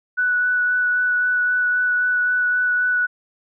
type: tone with vibrato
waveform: sine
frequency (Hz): 1480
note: F#6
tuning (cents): 0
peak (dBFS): -16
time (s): 0.17-3.07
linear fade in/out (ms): 20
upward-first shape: sine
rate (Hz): 3.8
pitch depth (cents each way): 11
effects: none